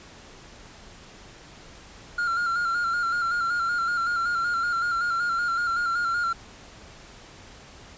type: tone with vibrato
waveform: triangle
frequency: 1392 Hz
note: F6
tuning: 6 cents flat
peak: -21 dBFS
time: 2.18-6.33 s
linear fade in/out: 5 ms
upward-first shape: square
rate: 5.3 Hz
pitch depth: 37 cents each way
effects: pink hiss -47 dBFS RMS until 7.97 s + resampled to 16000 Hz